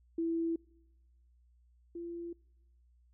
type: tone pair in turn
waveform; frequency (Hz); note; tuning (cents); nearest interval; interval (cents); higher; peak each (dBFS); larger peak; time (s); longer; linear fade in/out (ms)
sine; 331.3 / 341.4; E4 / F4; +9 / -39; minor second; 52; second; -30 / -39; first; 0.18-0.56 / 1.95-2.33; neither; 5
effects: noise-tail reverb RT60 1.0 s tail -26 dB re dry + added 60 Hz sine -63 dBFS peak until 3.13 s

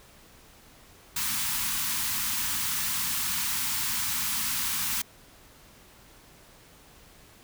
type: band-stop noise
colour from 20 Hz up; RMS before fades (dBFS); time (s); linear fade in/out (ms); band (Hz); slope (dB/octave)
white; -29; 1.16-5.02; 5; 280 to 850; 96
effects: pink hiss -54 dBFS RMS until 7.43 s

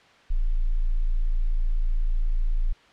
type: tone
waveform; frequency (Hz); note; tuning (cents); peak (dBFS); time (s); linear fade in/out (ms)
sine; 28.03; A0; +33; -19; 0.3-2.73; 10
effects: white hiss -54 dBFS RMS until 2.92 s + low-pass 3000 Hz 12 dB/octave

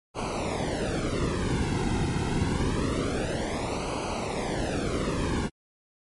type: noise with flanger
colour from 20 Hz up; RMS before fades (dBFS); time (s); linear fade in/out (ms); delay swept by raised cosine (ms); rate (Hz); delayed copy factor
brown; -28; 0.14-5.5; 50; 0.55 to 1.75; 0.26; -0.95
effects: MP3 48 kbps

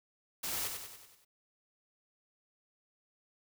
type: noise with echo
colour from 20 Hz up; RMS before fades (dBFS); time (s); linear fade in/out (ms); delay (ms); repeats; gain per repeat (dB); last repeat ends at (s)
white; -37; 0.43-0.68; 10; 95; 6; -5; 1.25
effects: none

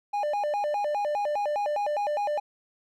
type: tone with vibrato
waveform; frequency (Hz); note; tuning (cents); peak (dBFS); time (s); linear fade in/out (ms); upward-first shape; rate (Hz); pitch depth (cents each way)
triangle; 698.5; F5; 0; -23; 0.13-2.4; 10; square; 4.9; 280
effects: none

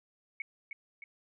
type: tone with echo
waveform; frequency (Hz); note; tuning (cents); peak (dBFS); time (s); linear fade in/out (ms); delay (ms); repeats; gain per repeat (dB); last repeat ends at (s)
sine; 2217; C#7; 0; -34; 0.4-0.42; 2; 310; 2; -5; 1.04
effects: none

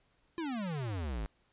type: exponential sweep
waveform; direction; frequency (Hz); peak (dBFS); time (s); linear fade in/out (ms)
square; down; 350 to 48.26; -35; 0.38-1.26; 0
effects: pink hiss -72 dBFS RMS until 1.52 s + resampled to 8000 Hz

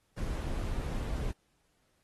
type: noise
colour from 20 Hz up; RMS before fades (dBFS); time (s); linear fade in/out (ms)
brown; -34; 0.17-1.32; 10
effects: pink hiss -74 dBFS RMS until 2.03 s + AAC 32 kbps

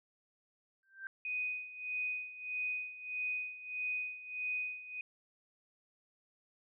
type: tone with exponential growth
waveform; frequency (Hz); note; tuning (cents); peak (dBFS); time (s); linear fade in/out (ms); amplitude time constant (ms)
sine; 1568; G6; 0; -37; 0.83-1.07; 1; 51
type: tone with tremolo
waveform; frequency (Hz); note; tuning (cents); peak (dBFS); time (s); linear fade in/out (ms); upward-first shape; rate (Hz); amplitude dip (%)
sine; 2493; D#7; +3; -33; 1.25-5.01; 2; sine; 1.6; 80
effects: none

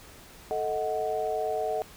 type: chord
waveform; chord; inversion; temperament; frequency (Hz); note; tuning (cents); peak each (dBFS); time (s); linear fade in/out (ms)
sine; D# diminished; second; equal with one note detuned; 440 / 630.6 / 740; A4 / D#5 / F#5; 0 / +23 / 0; -31; 0.51-1.82; 0
effects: pink hiss -50 dBFS RMS until 1.96 s

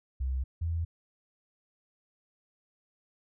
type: tone pair in turn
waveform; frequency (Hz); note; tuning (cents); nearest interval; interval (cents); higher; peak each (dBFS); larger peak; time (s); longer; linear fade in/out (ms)
sine; 65.2 / 83.08; C2 / E2; -5 / +14; major third; 419; second; -28; neither; 0.2-0.44 / 0.61-0.85; neither; 10
effects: none

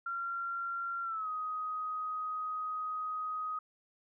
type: tone with pitch glide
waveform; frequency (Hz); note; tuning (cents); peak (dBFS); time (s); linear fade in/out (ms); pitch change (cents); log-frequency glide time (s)
sine; 1376 to 1254.5; F6 to D#6; -26 to +14; -34; 0.06-3.59; 5; -160; 1.03-1.29
effects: none

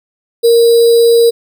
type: tone with sample-and-hold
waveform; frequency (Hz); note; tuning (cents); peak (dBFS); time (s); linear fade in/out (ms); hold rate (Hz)
sine; 466.2; A#4; 0; -4; 0.43-1.31; 20; 4410
effects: none

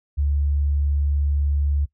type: tone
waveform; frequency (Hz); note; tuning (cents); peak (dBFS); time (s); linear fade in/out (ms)
sine; 71.8; D2; -39; -18; 0.17-1.86; 20
effects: noise-tail reverb RT60 0.1 s tail -19 dB re dry

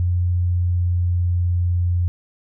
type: tone with pitch glide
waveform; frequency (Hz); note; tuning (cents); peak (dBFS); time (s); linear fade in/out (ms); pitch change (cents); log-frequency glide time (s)
sine; 88.6 to 88.04; F2 to F2; +25 to +14; -16; 0-2.08; 0; -11; 0.28-1.27
effects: none

